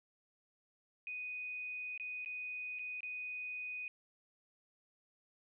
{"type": "tone with dropouts", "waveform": "sine", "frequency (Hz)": 2489, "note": "D#7", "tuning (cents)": 0, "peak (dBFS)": -40, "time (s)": [1.07, 3.88], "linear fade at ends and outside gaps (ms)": 1, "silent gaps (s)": [[1.977, 1.998], [2.248, 2.259], [2.788, 2.793], [3.006, 3.031]], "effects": []}